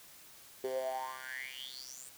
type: tone with high-pass filter sweep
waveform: 10% pulse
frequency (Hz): 130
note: C3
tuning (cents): -11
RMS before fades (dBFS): -41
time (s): 0.64-2.09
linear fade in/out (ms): 2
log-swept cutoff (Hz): 400 to 8500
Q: 9.5
effects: white hiss -56 dBFS RMS until 2.17 s